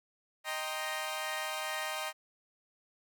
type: chord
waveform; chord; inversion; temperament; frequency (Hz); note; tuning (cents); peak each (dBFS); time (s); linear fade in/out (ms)
15% pulse; C minor seventh; first; equal with one note detuned; 622.3 / 784 / 932.3 / 1052; Eb5 / G5 / Bb5 / C6; 0 / 0 / 0 / +9; -32 / -34 / -35 / -36; 0.44-2.13; 50
effects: none